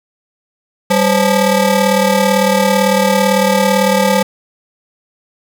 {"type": "ring-modulated tone", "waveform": "25% pulse", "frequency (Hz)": 353.9, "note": "F4", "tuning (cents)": 23, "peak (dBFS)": -3, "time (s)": [0.9, 4.23], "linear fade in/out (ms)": 5, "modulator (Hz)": 158, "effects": []}